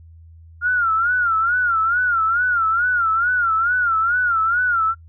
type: tone with vibrato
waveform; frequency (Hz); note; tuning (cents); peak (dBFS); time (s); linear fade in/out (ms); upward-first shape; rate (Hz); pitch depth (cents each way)
sine; 1396.9; F6; 0; -15; 0.61-4.95; 50; sine; 2.3; 120
effects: noise-tail reverb RT60 0.1 s tail -24 dB re dry + added 82 Hz sine -41 dBFS peak until 5.08 s